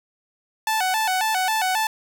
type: tone with vibrato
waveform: sawtooth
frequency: 809 Hz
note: G#5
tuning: 46 cents flat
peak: -16 dBFS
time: 0.67-1.87 s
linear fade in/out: 2 ms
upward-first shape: square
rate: 3.7 Hz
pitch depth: 140 cents each way
effects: none